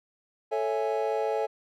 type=chord; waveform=triangle; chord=A major seventh; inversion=none; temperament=equal; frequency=440 / 554.4 / 659.3 / 830.6 Hz; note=A4 / C#5 / E5 / G#5; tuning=0 / 0 / 0 / 0 cents; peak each=-27 / -30 / -31 / -30 dBFS; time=0.51-1.47 s; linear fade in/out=20 ms; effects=none